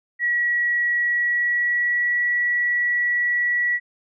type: tone with pitch glide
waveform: sine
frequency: 1923 to 1938.6 Hz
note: B6 to B6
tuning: -47 to -33 cents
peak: -18 dBFS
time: 0.19-3.8 s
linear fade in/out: 50 ms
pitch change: +14 cents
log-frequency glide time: 0.97-2.23 s
effects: none